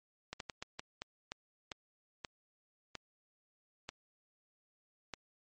slowing click train, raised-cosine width 0.2 ms, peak -23 dBFS, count 12, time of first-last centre 0.33-5.137 s, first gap 72 ms, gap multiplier 1.33, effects MP3 32 kbps

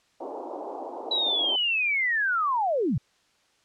white band-pass noise, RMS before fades -36 dBFS, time 0.2-1.56 s, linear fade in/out 5 ms, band 280 to 910 Hz, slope 48 dB/octave
sine linear sweep, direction down, 3951 to 98 Hz, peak -22 dBFS, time 1.11-2.98 s, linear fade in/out 5 ms
effects white hiss -65 dBFS RMS until 3.64 s + low-pass 6000 Hz 12 dB/octave

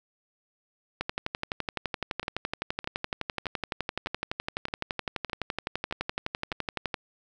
two click trains, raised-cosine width 0.3 ms, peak -13 / -21 dBFS, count 71 / 8, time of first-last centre 1.01-6.942 / 2.23-6.524 s, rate 11.8 / 1.63 Hz, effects none

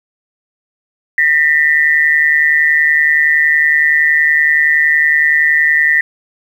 sine tone pair together, 1814.3 / 1965 Hz, A#6 / B6, -47 / -9 cents, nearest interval minor second, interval 138 cents, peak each -11 dBFS, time 1.18-6.01 s, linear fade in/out 2 ms, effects 7-bit

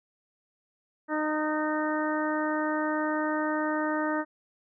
harmonic tone with a mistuned harmonic, 306.4 Hz, D#4, 27 cents flat, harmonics 1 / 2 / 3 / 4 / 5 / 6, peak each -29 / -32 / -34 / -35 / -36 / -37 dBFS, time 1.08-4.25 s, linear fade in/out 50 ms, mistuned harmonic 4, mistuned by +17 cents, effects none

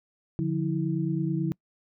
sine tone cluster, 147.2 / 176.5 / 324.8 Hz, D3 / F3 / E4, +4 / +19 / -26 cents, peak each -28 / -29 / -30 dBFS, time 0.39-1.52 s, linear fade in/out 0 ms, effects noise-tail reverb RT60 0.1 s tail -26 dB re dry

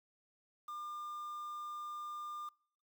triangle tone with quantisation, 1200 Hz, D6, 37 cents sharp, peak -40 dBFS, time 0.68-2.49 s, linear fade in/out 5 ms, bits 10, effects noise-tail reverb RT60 0.6 s tail -26 dB re dry

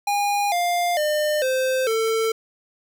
square tone with pitch steps, 815 / 701.3 / 603.5 / 519.4 / 447 Hz, G#5 / F5 / D5 / C5 / A4, -33 / +7 / +47 / -13 / +27 cents, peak -20 dBFS, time 0.07-2.32 s, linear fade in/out 5 ms, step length 450 ms, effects none

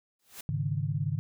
white noise with exponential growth, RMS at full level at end -39 dBFS, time 0.19-0.41 s, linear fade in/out 5 ms, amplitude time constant 46 ms
sine chord, Ab suspended fourth, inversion none, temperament equal, 103.83 / 138.59 / 155.56 Hz, Ab2 / Db3 / Eb3, 0 / 0 / 0 cents, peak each -33 / -31 / -32 dBFS, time 0.49-1.19 s, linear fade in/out 0 ms
effects none

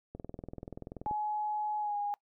click train, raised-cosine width 2 ms, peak -28 dBFS, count 21, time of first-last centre 0.15-1.112 s, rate 20.8 Hz
sine tone with pitch glide, 845 to 820.5 Hz, G#5 to G#5, +30 to -21 cents, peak -31 dBFS, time 1.06-2.14 s, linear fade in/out 0 ms, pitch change -51 cents, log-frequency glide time 1.79-1.97 s
effects noise-tail reverb RT60 0.1 s tail -23 dB re dry

